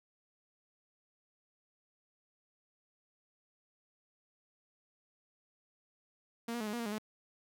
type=tone with pitch steps; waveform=sawtooth; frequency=232.4 / 238.5 / 214.8 / 208.7 / 238.6 / 232.7 / 206.5 / 214.8 Hz; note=A#3 / A#3 / A3 / G#3 / A#3 / A#3 / G#3 / A3; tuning=-5 / +40 / -41 / +9 / +41 / -3 / -10 / -41 cents; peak=-32 dBFS; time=6.48-6.984 s; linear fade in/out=5 ms; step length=63 ms; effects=none